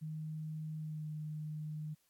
sine tone with pitch glide, 155.8 to 153.21 Hz, D#3 to D#3, +3 to -26 cents, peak -39 dBFS, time 0.01-1.95 s, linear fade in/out 20 ms, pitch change -29 cents, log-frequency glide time 0.78-1.07 s, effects white hiss -75 dBFS RMS until 2.09 s + AAC 64 kbps

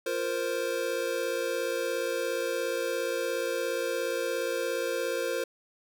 square chord, F suspended fourth, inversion none, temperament equal, 349.2 / 466.2 / 523.3 Hz, F4 / Bb4 / C5, 0 / 0 / 0 cents, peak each -37 / -33 / -32 dBFS, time 0.06-5.44 s, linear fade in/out 5 ms, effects none

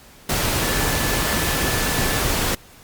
sine tone in noise, 1740 Hz, A6, 20 cents flat, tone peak -30 dBFS, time 0.62-2.2 s, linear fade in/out 5 ms, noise pink, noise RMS -21 dBFS, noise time 0.29-2.55 s, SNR -12 dB, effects pink hiss -47 dBFS RMS until 2.83 s + Opus 48 kbps

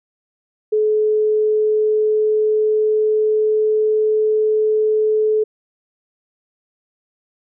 sine tone with pitch glide, 428.4 to 431.1 Hz, A4 to A4, -46 to -35 cents, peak -13 dBFS, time 0.72-5.44 s, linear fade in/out 10 ms, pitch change +11 cents, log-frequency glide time 1.08-4.19 s, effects none

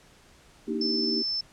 sine chord, Eb major seventh, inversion second, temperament equal with one note detuned, 233.1 / 293.7 / 315.3 / 392 Hz, Bb3 / D4 / Eb4 / G4, 0 / 0 / +23 / 0 cents, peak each -31 / -35 / -32 / -32 dBFS, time 0.67-1.23 s, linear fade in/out 20 ms
sine tone, 5290 Hz, E8, 5 cents sharp, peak -26 dBFS, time 0.81-1.41 s, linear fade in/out 5 ms
effects pink hiss -56 dBFS RMS until 1.52 s + low-pass 9000 Hz 12 dB/octave

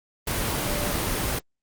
sine tone in noise, 587.3 Hz, D5, in tune, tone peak -31 dBFS, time 0.66-0.92 s, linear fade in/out 5 ms, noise pink, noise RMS -26 dBFS, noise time 0.27-1.39 s, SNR -8 dB, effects Opus 24 kbps

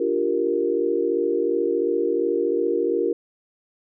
sine chord, G minor seventh, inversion second, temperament equal, 293.7 / 349.2 / 392 / 466.2 Hz, D4 / F4 / G4 / Bb4, 0 / 0 / 0 / 0 cents, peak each -29 / -24 / -25 / -23 dBFS, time 0-3.13 s, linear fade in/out 5 ms, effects none

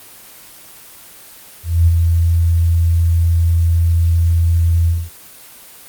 sine tone with ADSR envelope, 84 Hz, E2, 33 cents sharp, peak -6 dBFS, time 1.63-5.1 s, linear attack 240 ms, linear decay 31 ms, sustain -4 dB, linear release 230 ms, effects white hiss -39 dBFS RMS until 5.88 s + Opus 24 kbps

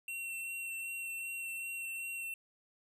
square tone with vibrato, 2719 Hz, F7, 47 cents flat, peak -39 dBFS, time 0.08-2.34 s, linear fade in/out 2 ms, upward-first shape sine, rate 2.6 Hz, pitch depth 13 cents each way, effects none

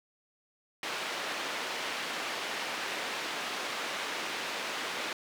white band-pass noise, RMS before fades -36 dBFS, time 0.83-5.13 s, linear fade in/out 2 ms, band 300 to 3000 Hz, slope 12 dB/octave, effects none

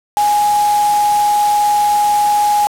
sine tone in noise, 830.6 Hz, G#5, in tune, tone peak -10 dBFS, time 0.17-2.67 s, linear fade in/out 0 ms, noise white, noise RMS -25 dBFS, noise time 0.17-2.67 s, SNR +12 dB, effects low-pass 12000 Hz 12 dB/octave

